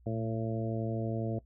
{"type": "harmonic tone with a mistuned harmonic", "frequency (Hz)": 112, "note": "A2", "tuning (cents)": 31, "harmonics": [1, 2, 3, 4, 5, 6], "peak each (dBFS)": [-34, -37, -39, -40, -41, -42], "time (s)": [0.06, 1.39], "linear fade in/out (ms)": 5, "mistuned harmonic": 1, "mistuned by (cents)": 42, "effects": ["noise-tail reverb RT60 0.1 s tail -19 dB re dry", "added 60 Hz sine -57 dBFS peak until 1.45 s"]}